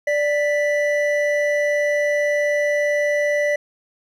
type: tone pair together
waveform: triangle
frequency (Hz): 587.3 / 1975.5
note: D5 / B6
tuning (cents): 0 / 0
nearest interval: octave + major sixth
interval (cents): 2100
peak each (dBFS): -16 / -21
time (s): 0.07-3.56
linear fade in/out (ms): 5
effects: none